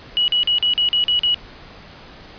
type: tone bursts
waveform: sine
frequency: 2924 Hz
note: F#7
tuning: 21 cents flat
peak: -14 dBFS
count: 8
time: 0.17-1.344 s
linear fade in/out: 0 ms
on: 110 ms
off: 42 ms
effects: pink hiss -41 dBFS RMS until 2.38 s + resampled to 11025 Hz